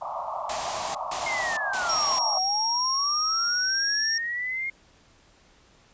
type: band-pass noise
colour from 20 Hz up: pink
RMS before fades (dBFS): -32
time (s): 0.01-2.39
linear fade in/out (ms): 10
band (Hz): 610 to 1200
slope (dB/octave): 96
type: noise bursts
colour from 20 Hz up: white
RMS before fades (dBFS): -32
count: 3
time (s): 0.49-2.19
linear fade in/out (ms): 5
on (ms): 460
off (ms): 160
type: linear two-way sweep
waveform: sine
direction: down then up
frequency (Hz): 2148 to 739 to 2148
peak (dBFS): -27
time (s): 1.26-4.7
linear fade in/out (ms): 5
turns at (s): 2.39
type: tone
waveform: sine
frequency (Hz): 5588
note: F8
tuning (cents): 0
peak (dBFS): -24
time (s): 1.89-4.18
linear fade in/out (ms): 5
effects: pink hiss -58 dBFS RMS until 5.93 s + resampled to 16000 Hz